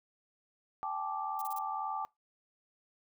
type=chord; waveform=sine; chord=G suspended second; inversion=none; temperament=equal with one note detuned; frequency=784 / 865.9 / 1174.7 Hz; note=G5 / A5 / D6; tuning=0 / -28 / 0 cents; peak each=-39 / -38 / -38 dBFS; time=0.83-2.05 s; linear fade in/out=0 ms
type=noise bursts; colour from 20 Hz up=violet; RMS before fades=-45 dBFS; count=4; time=1.39-1.587 s; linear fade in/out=2 ms; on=26 ms; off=31 ms
effects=noise-tail reverb RT60 0.2 s tail -24 dB re dry